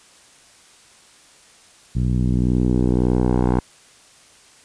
10% pulse tone with low-pass filter sweep, 61.74 Hz, B1, in tune, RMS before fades -18 dBFS, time 1.95-3.6 s, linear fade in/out 10 ms, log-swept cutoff 140 to 950 Hz, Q 1.1, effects white hiss -50 dBFS RMS until 4.64 s + resampled to 22050 Hz

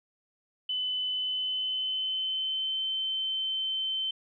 sine tone with pitch glide, 3015 to 3085 Hz, F#7 to G7, +32 to -28 cents, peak -28 dBFS, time 0.69-4.11 s, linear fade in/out 5 ms, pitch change +40 cents, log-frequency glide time 1.09-2.83 s, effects none

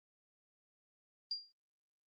sine tone with exponential decay, 4782 Hz, D8, 30 cents sharp, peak -32 dBFS, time 1.31-1.52 s, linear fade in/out 1 ms, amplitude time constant 45 ms, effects noise-tail reverb RT60 0.3 s tail -24 dB re dry + Opus 24 kbps

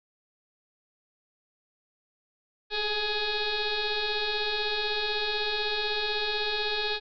sine tone with frequency modulation, 2093 Hz, C7, in tune, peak -26 dBFS, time 2.7-7 s, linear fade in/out 50 ms, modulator 417 Hz, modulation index 5.4, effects none

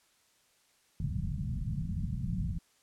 white low-pass noise, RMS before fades -34 dBFS, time 1-2.59 s, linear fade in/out 2 ms, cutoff 190 Hz, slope 48 dB/octave, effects white hiss -68 dBFS RMS until 2.82 s + low-pass 10000 Hz 12 dB/octave

